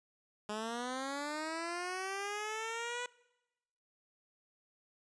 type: linear sweep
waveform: 10% pulse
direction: up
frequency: 207.7 to 493.9 Hz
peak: -29 dBFS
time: 0.49-3.06 s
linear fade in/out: 2 ms
effects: noise-tail reverb RT60 1.0 s tail -23 dB re dry + resampled to 22050 Hz